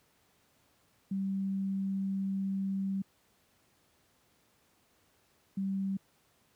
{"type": "tone bursts at uneven times", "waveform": "sine", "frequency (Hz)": 194, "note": "G3", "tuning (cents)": -18, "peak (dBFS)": -30, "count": 2, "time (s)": [[1.11, 3.02], [5.57, 5.97]], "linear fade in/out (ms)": 5, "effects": ["pink hiss -69 dBFS RMS until 6.55 s", "high-pass 80 Hz 12 dB/octave"]}